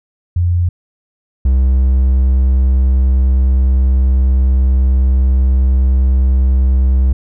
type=tone pair in turn; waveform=sine / triangle; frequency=87.31 / 64.93 Hz; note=F2 / C2; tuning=0 / -13 cents; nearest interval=perfect fourth; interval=513 cents; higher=first; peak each=-10 / -6 dBFS; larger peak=second; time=0.36-0.69 / 1.45-7.13 s; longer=second; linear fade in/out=5 ms; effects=none